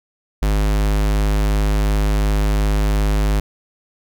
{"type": "tone", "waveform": "square", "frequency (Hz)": 51.4, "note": "G#1", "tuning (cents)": -17, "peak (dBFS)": -15, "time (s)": [0.42, 3.4], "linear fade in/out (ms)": 5, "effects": []}